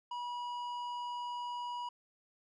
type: tone with tanh clipping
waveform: sine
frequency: 970 Hz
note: B5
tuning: 31 cents flat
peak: -39 dBFS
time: 0.11-1.89 s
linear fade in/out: 5 ms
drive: 10 dB
effects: none